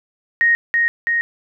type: tone with echo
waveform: sine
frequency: 1867 Hz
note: A#6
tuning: 2 cents sharp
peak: -11 dBFS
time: 0.41-0.55 s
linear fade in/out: 0 ms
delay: 330 ms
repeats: 2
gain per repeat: -2 dB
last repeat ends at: 1.21 s
effects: none